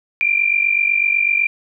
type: tone pair together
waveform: sine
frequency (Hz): 2349 / 2397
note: D7 / D7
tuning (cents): 0 / +35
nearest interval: unison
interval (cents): 35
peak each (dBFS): -17 / -16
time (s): 0.21-1.47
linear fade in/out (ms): 0
effects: none